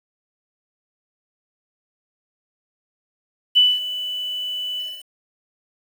sine tone with ADSR envelope, 2982 Hz, F#7, 13 cents sharp, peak -9 dBFS, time 3.55-5.05 s, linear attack 23 ms, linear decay 220 ms, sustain -15 dB, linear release 260 ms, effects 7-bit

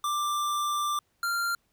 square tone pair in turn, 1181 / 1388.6 Hz, D6 / F6, +9 / -10 cents, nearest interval minor third, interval 281 cents, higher second, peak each -27 dBFS, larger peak neither, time 0.04-0.99 / 1.23-1.55 s, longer first, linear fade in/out 2 ms, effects pink hiss -72 dBFS RMS until 1.72 s

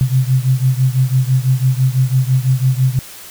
sine beating tone pair, 127.7 / 133.7 Hz, C3 / C3, -42 / +38 cents, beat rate 6 Hz, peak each -13 / -15 dBFS, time 0.01-2.99 s, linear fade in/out 0 ms, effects white hiss -35 dBFS RMS until 3.3 s

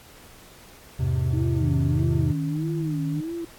triangle chord, E augmented, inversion none, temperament just, 82.41 / 103.01 / 128.76 Hz, E2 / G#2 / B#2, 0 / -14 / -27 cents, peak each -24 / -27 / -21 dBFS, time 0.99-2.32 s, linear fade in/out 10 ms
sine tone with vibrato, 306.7 Hz, D#4, 25 cents flat, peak -28 dBFS, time 1.33-3.45 s, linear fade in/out 5 ms, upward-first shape sine, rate 1.6 Hz, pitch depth 180 cents each way
sine tone, 155.56 Hz, D#3, in tune, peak -25 dBFS, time 1.61-3.21 s, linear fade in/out 10 ms
effects pink hiss -49 dBFS RMS until 3.58 s + AAC 64 kbps

